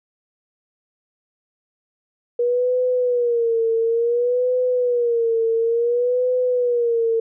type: tone with vibrato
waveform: sine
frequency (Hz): 477.7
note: A#4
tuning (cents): +42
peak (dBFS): -16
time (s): 2.39-7.2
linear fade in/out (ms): 5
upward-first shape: sine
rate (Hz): 0.57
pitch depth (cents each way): 90
effects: none